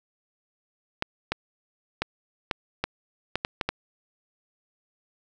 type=clicks; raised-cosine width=0.3 ms; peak=-9 dBFS; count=9; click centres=1.024 / 1.32 / 2.02 / 2.512 / 2.84 / 3.356 / 3.449 / 3.612 / 3.69 s; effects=none